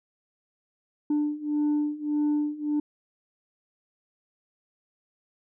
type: beating tone pair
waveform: sine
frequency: 295.8 / 297.5 Hz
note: D4 / D4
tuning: +13 / +22 cents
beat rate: 1.7 Hz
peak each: -26 / -24 dBFS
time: 1.1-2.8 s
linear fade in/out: 5 ms
effects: tanh soft clip ceiling -20 dBFS